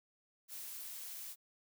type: noise with amplitude modulation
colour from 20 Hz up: blue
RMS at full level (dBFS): -44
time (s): 0.48-1.36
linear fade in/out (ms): 50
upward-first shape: sine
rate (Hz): 281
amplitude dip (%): 55
effects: none